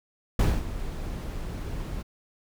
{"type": "noise with ADSR envelope", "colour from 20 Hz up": "brown", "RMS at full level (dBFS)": -19, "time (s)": [0.39, 2.03], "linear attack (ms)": 4, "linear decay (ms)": 220, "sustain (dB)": -14, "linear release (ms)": 17, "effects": []}